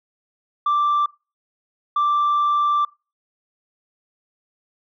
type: tone bursts at uneven times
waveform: sine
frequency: 1174.7 Hz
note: D6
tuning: in tune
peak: -14 dBFS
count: 2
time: 0.66-1.06 / 1.96-2.85 s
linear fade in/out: 5 ms
effects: noise-tail reverb RT60 0.3 s tail -24 dB re dry + tanh soft clip ceiling -14 dBFS